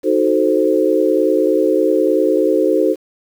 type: chord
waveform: sine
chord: D# diminished seventh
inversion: none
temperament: equal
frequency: 311.1 / 370 / 440 / 523.3 Hz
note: D#4 / F#4 / A4 / C5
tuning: 0 / 0 / 0 / 0 cents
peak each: -17 dBFS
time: 0.03-2.96 s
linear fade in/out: 50 ms
effects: 7-bit